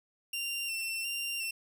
sawtooth tone with vibrato, 2737 Hz, F7, 36 cents flat, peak -30 dBFS, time 0.33-1.51 s, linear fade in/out 5 ms, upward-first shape square, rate 1.4 Hz, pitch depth 26 cents each way, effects none

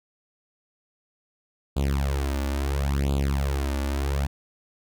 sawtooth tone with flanger, 69.3 Hz, C#2, in tune, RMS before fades -25 dBFS, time 1.76-4.27 s, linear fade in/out 10 ms, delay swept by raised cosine 0.26 to 3.46 ms, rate 0.73 Hz, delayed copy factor +1, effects none

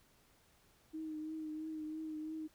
sine tone with vibrato, 312.1 Hz, D#4, 5 cents sharp, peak -40 dBFS, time 0.93-2.48 s, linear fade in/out 20 ms, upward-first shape triangle, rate 3 Hz, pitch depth 34 cents each way, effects pink hiss -69 dBFS RMS until 2.54 s

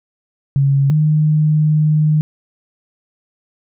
sine tone pair in turn, 138.59 / 153.16 Hz, C#3 / D#3, 0 / -27 cents, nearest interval major second, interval 173 cents, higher second, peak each -10 dBFS, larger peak neither, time 0.56-0.9 / 0.9-2.21 s, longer second, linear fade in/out 0 ms, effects none

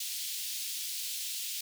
pink high-pass noise, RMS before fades -37 dBFS, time 0-1.61 s, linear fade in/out 5 ms, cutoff 3100 Hz, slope 24 dB/octave, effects none

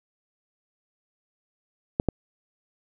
clicks, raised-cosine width 2 ms, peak -8 dBFS, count 2, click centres 1.999 / 2.087 s, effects none

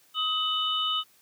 sine tone cluster, 1262 / 2988 / 3674 Hz, D#6 / F#7 / A#7, +24 / +16 / -26 cents, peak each -30 / -27 / -32 dBFS, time 0.14-1.04 s, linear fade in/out 50 ms, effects white hiss -61 dBFS RMS until 1.21 s + high-pass 80 Hz 12 dB/octave

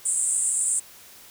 pink band-pass noise, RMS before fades -24 dBFS, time 0.05-0.8 s, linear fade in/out 10 ms, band 7600 to 9500 Hz, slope 96 dB/octave, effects white hiss -48 dBFS RMS until 1.3 s

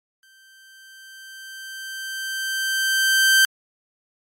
sawtooth tone with exponential growth, 1560 Hz, G6, 9 cents flat, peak -8 dBFS, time 0.23-3.45 s, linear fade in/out 1 ms, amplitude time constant 700 ms, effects MP3 64 kbps

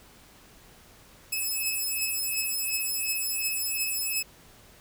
5% pulse beating tone pair, 2585 / 2587.8 Hz, E7 / E7, -34 / -33 cents, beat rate 2.8 Hz, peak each -21 dBFS, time 1.32-4.23 s, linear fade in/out 10 ms, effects pink hiss -54 dBFS RMS until 4.8 s

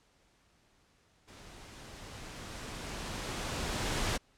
pink noise with level ramp, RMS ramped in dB -53 to -31 dBFS, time 1.27-4.18 s, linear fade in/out 20 ms, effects pink hiss -68 dBFS RMS until 4.37 s + low-pass 8000 Hz 12 dB/octave

